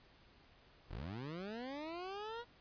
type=linear sweep; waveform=20% pulse; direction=up; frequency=32.7 to 486.1 Hz; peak=-38 dBFS; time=0.88-2.45 s; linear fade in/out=50 ms; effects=pink hiss -65 dBFS RMS until 2.6 s + resampled to 11025 Hz